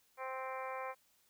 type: harmonic tone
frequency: 261.6 Hz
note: C4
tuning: in tune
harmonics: 2 / 3 / 4 / 5 / 6 / 7 / 8 / 9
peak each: -44 / -46 / -44 / -50 / -54 / -54 / -53 / -52 dBFS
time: 0.17-0.95 s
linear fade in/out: 50 ms
effects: white hiss -72 dBFS RMS until 1.29 s